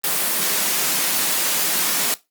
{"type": "high-pass noise", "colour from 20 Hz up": "white", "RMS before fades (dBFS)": -20, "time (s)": [0.04, 2.14], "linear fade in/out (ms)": 0, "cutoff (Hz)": 150, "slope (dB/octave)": 96, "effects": ["noise-tail reverb RT60 0.2 s tail -18 dB re dry", "Opus 24 kbps"]}